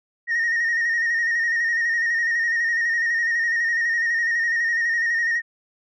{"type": "tone with vibrato", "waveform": "sine", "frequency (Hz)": 1857, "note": "A#6", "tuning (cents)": -7, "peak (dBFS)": -17, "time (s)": [0.27, 5.42], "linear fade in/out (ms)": 50, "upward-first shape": "square", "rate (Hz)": 12, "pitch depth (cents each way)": 33, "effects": ["tanh soft clip ceiling -17 dBFS"]}